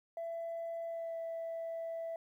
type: tone with pitch glide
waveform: sine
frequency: 668 to 661.1 Hz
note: E5 to E5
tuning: +23 to +5 cents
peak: -36 dBFS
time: 0.17-2.16 s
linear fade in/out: 2 ms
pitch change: -18 cents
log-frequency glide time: 0.87-1.17 s
effects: tanh soft clip ceiling -35 dBFS + 12-bit